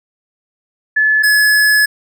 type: tone pair in turn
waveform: sine / square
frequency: 1725 / 1705.2 Hz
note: A6 / G#6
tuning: -35 / +45 cents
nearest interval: unison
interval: 20 cents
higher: first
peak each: -9 dBFS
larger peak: neither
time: 0.96-1.23 / 1.23-1.86 s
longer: second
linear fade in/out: 10 ms
effects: none